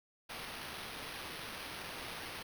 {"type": "noise with sample-and-hold", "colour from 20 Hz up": "white", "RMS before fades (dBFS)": -45, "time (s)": [0.29, 2.43], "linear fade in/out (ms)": 10, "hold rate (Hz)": 7350, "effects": []}